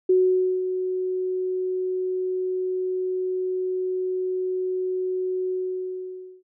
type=tone with ADSR envelope; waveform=sine; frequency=370 Hz; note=F#4; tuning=in tune; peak=-14 dBFS; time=0.09-6.43 s; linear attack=7 ms; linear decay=520 ms; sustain=-9 dB; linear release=920 ms; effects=none

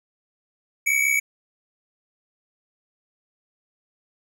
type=tone pair together; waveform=square; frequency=2233 / 2300 Hz; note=C#7 / D7; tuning=+12 / -37 cents; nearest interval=minor second; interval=51 cents; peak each=-22 dBFS; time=0.86-1.2 s; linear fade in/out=10 ms; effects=none

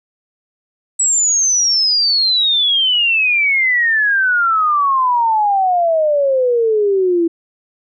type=exponential sweep; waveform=sine; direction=down; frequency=7902 to 329.6 Hz; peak=-11 dBFS; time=0.99-7.28 s; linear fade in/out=10 ms; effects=none

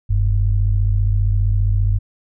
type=tone pair together; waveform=sine; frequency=44.48 / 99.5 Hz; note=F1 / G2; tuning=+32 / +26 cents; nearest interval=octave + major second; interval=1394 cents; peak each=-16 dBFS; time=0.09-1.99 s; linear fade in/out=20 ms; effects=none

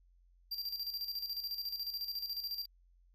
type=tone with tremolo; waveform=square; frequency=4725 Hz; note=D8; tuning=10 cents sharp; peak=-36 dBFS; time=0.51-2.66 s; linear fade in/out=10 ms; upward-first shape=square; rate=14 Hz; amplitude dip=60%; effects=added 44 Hz sine -63 dBFS peak until 3.14 s

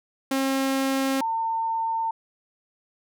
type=tone pair in turn; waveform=sawtooth / sine; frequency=268.8 / 904.1 Hz; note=C4 / A5; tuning=+47 / +47 cents; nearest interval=octave + major sixth; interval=2100 cents; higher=second; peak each=-18 / -23 dBFS; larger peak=first; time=0.31-1.21 / 1.21-2.11 s; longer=neither; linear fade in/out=5 ms; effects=none

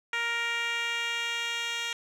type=tone with band-pass filter sweep; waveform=10% pulse; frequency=467.9 Hz; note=A#4; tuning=6 cents sharp; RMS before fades=-31 dBFS; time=0.13-1.93 s; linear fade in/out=2 ms; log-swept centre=2100 to 3700 Hz; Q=1.4; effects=none

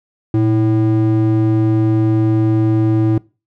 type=ring-modulated tone; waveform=triangle; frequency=220 Hz; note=A3; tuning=in tune; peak=-6 dBFS; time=0.34-3.18 s; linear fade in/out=2 ms; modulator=105 Hz; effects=noise-tail reverb RT60 0.3 s tail -22 dB re dry

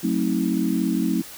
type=chord; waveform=sine; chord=F# diminished seventh; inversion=none; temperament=just; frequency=185 / 222 / 266.4 / 319.7 Hz; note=F#3 / A3 / C4 / Eb4; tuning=0 / +16 / +31 / +47 cents; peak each=-25 dBFS; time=0.03-1.22 s; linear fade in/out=10 ms; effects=white hiss -40 dBFS RMS until 1.37 s

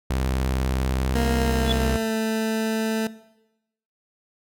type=tone with vibrato; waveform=sawtooth; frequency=64.7 Hz; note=C2; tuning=19 cents flat; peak=-18 dBFS; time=0.1-1.97 s; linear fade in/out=5 ms; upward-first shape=square; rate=20 Hz; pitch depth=120 cents each way
type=tone with pitch glide; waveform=20% pulse; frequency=233.1 to 221 Hz; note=A#3 to A3; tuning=0 to +8 cents; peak=-18 dBFS; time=1.15-3.07 s; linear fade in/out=2 ms; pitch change=-92 cents; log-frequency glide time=1.33-2.14 s
type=tone with exponential growth; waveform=sine; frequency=3427 Hz; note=A7; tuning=46 cents flat; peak=-18 dBFS; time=1.63-1.72 s; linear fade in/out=2 ms; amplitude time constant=18 ms
effects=noise-tail reverb RT60 0.9 s tail -18 dB re dry

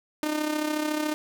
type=tone with amplitude modulation; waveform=sawtooth; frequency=304.1 Hz; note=D#4; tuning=40 cents flat; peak=-19 dBFS; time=0.23-1.14 s; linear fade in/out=0 ms; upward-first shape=sine; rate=33.9 Hz; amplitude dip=60%; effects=none

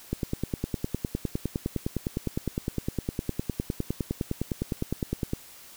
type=click train; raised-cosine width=3 ms; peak=-14 dBFS; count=52; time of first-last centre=0.13-5.334 s; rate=9.8 Hz; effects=white hiss -49 dBFS RMS until 5.76 s

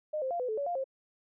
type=tone with pitch steps; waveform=sine; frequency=611 / 524 / 693 / 501 / 435.5 / 566 / 700 / 533 Hz; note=D#5 / C5 / F5 / B4 / A4 / C#5 / F5 / C5; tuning=-32 / +2 / -14 / +25 / -18 / +36 / +4 / +32 cents; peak=-30 dBFS; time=0.13-0.842 s; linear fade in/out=10 ms; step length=89 ms; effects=none

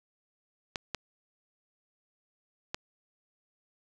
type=clicks; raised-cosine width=0.2 ms; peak=-15 dBFS; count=3; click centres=0.758 / 0.947 / 2.745 s; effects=none

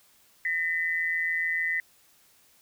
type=tone pair together; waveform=sine; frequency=1833.1 / 2000 Hz; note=A#6 / B6; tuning=-30 / +21 cents; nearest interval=major second; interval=151 cents; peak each=-29 / -27 dBFS; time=0.45-1.8 s; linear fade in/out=2 ms; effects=white hiss -61 dBFS RMS until 2.61 s

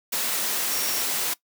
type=tone in noise; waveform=sine; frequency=5588 Hz; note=F8; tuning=in tune; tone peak=-32 dBFS; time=0.71-1.02 s; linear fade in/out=10 ms; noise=white; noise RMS=-26 dBFS; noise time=0.12-1.34 s; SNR=-9 dB; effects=noise-tail reverb RT60 0.1 s tail -19 dB re dry + high-pass 200 Hz 12 dB/octave

